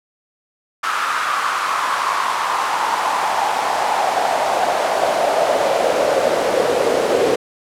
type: noise with high-pass filter sweep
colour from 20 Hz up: brown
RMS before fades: -18 dBFS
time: 0.83-7.36 s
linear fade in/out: 10 ms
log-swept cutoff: 1300 to 460 Hz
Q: 4.2
effects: low-pass 11000 Hz 12 dB/octave